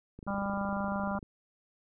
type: click train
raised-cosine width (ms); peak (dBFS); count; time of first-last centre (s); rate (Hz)
3; -32; 28; 0.19-1.228; 26
type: harmonic tone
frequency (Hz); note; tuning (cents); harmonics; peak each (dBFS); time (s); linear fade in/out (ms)
198.9; G3; +25; 1 / 3 / 4 / 5 / 6 / 7; -33 / -38 / -39 / -40 / -41 / -41; 0.27-1.19; 10
effects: none